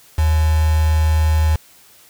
sine tone with quantisation, 78.3 Hz, D#2, 11 cents sharp, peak -12 dBFS, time 0.18-1.56 s, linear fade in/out 5 ms, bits 4, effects white hiss -48 dBFS RMS until 2.09 s

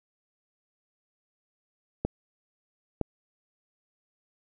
clicks, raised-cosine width 2 ms, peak -13 dBFS, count 2, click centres 2.05 / 3.013 s, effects none

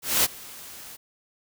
white noise with ADSR envelope, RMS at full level -19 dBFS, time 0.02-0.97 s, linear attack 220 ms, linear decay 29 ms, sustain -23 dB, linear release 18 ms, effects none

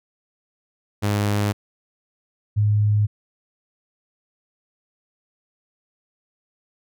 sawtooth / sine tone pair in turn, 103 / 104.8 Hz, G#2 / G#2, -14 / +16 cents, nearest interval unison, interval 30 cents, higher second, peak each -15 dBFS, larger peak neither, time 1.02-1.53 / 2.56-3.07 s, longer neither, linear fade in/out 20 ms, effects none

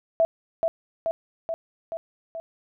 sine tone with echo, 659 Hz, E5, 1 cent flat, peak -16 dBFS, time 0.2-0.25 s, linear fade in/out 0 ms, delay 430 ms, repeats 5, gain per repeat -3 dB, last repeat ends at 2.4 s, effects none

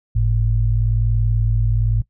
sine tone pair together, 49 / 110 Hz, G1 / A2, 0 / 0 cents, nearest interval octave + major second, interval 1400 cents, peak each -17 dBFS, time 0.15-2.02 s, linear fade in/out 10 ms, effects noise-tail reverb RT60 0.1 s tail -20 dB re dry

